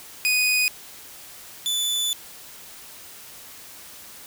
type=tone pair in turn; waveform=sawtooth; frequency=2487 / 3487 Hz; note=D#7 / A7; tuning=-1 / -16 cents; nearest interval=tritone; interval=585 cents; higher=second; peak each=-15 / -19 dBFS; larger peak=first; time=0.25-0.68 / 1.66-2.13 s; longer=second; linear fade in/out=0 ms; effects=white hiss -43 dBFS RMS until 4.26 s